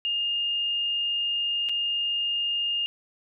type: tone with dropouts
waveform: sine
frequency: 2827 Hz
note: F7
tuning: 20 cents sharp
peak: -24 dBFS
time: 0.05-2.86 s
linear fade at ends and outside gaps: 0 ms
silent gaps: 1.688-1.694 s
effects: none